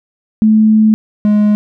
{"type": "tone pair in turn", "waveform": ["sine", "triangle"], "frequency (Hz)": [217, 209.2], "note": ["A3", "G#3"], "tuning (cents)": [-24, 13], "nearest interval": "minor second", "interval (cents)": 63, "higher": "first", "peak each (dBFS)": -5, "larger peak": "neither", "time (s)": [[0.42, 0.94], [1.25, 1.55]], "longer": "first", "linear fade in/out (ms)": 0, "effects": []}